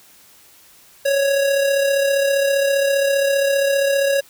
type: tone with amplitude modulation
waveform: square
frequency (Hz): 554.4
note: C#5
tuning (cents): 0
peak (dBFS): -14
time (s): 1.05-4.21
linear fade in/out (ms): 10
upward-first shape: sine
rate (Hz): 35.1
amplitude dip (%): 40
effects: white hiss -49 dBFS RMS until 4.29 s